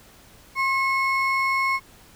triangle ring-modulated tone, 1625 Hz, G#6, 38 cents flat, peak -15 dBFS, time 0.55-1.8 s, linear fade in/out 50 ms, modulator 558 Hz, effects pink hiss -51 dBFS RMS until 2.15 s

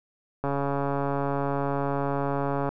click train, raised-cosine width 1 ms, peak -14 dBFS, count 316, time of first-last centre 0.44-2.69 s, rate 140 Hz, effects none

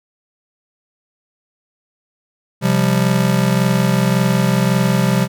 square chord, C suspended fourth, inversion none, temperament just, 130.81 / 174.42 / 196.22 Hz, C3 / F3 / G3, 0 / -2 / +2 cents, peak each -18 dBFS, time 2.61-5.28 s, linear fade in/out 50 ms, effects none

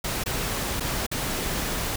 pink noise with dropouts, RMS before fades -28 dBFS, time 0.04-1.96 s, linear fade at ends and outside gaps 5 ms, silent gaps 0.238-0.259 / 0.799-0.805 / 1.066-1.114 s, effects none

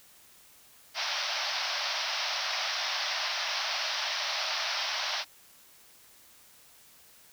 white band-pass noise, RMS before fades -32 dBFS, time 0.94-5.25 s, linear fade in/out 50 ms, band 580 to 5700 Hz, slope 96 dB/octave, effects white hiss -57 dBFS RMS until 7.32 s

